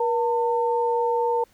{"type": "tone pair together", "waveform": "sine", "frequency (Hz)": [477.3, 901], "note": ["A#4", "A5"], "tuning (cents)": [41, 41], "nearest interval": "major seventh", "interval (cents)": 1100, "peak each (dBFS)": [-22, -23], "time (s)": [0, 1.44], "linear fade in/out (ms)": 5, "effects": ["pink hiss -60 dBFS RMS until 1.53 s"]}